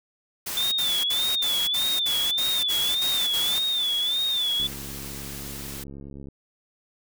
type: noise bursts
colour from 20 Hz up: white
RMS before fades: -31 dBFS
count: 10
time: 0.46-3.591 s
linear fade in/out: 10 ms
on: 260 ms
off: 59 ms
type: tone with vibrato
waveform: sine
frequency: 3526 Hz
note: A7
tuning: 3 cents sharp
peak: -22 dBFS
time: 0.57-4.67 s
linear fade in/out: 2 ms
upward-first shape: sine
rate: 1.7 Hz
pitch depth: 100 cents each way
type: noise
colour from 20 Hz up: white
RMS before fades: -38 dBFS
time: 2.68-5.84 s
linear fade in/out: 10 ms
type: click train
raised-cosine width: 3 ms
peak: -28 dBFS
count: 118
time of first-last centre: 4.6-6.286 s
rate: 69.4 Hz
effects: none